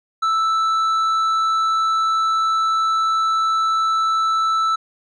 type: tone with tanh clipping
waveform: sine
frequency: 1318.5 Hz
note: E6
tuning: in tune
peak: -17 dBFS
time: 0.22-4.76 s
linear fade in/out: 10 ms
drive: 7 dB
effects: none